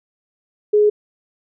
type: tone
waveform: sine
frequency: 418.9 Hz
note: G#4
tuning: 15 cents sharp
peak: -10 dBFS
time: 0.73-0.9 s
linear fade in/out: 10 ms
effects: none